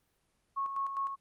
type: tone with tremolo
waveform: sine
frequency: 1097 Hz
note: C#6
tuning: 18 cents flat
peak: -30 dBFS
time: 0.56-1.16 s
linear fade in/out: 20 ms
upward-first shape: square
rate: 4.9 Hz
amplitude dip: 50%
effects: pink hiss -75 dBFS RMS until 1.2 s + Opus 24 kbps